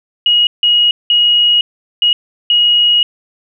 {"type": "tone bursts at uneven times", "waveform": "sine", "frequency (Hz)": 2893, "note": "F#7", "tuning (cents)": -40, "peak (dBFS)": -7, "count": 5, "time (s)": [[0.26, 0.47], [0.63, 0.91], [1.1, 1.61], [2.02, 2.13], [2.5, 3.03]], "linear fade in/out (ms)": 2, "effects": []}